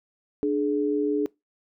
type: tone pair together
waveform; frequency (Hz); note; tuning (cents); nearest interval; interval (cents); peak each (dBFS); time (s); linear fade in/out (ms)
sine; 295.7 / 421.8; D4 / G#4; +12 / +27; tritone; 615; -24; 0.43-1.26; 0
effects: noise-tail reverb RT60 0.2 s tail -23 dB re dry